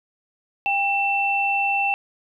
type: tone pair together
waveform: sine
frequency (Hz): 796 / 2680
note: G5 / E7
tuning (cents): +26 / +28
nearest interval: octave + major sixth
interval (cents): 2102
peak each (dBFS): -22 / -21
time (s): 0.66-1.94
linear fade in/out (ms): 0
effects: none